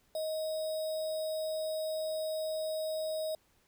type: tone with sample-and-hold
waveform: sine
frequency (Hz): 629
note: D#5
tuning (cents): +19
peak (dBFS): -32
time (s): 0.15-3.35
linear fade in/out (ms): 2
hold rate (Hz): 4410
effects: pink hiss -70 dBFS RMS until 3.67 s